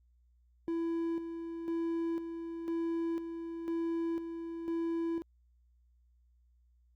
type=tone with tremolo; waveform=triangle; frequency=332.9 Hz; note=E4; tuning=17 cents sharp; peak=-29 dBFS; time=0.68-5.22 s; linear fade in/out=0 ms; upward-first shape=square; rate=1 Hz; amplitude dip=55%; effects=added 60 Hz sine -64 dBFS peak until 6.95 s + Opus 48 kbps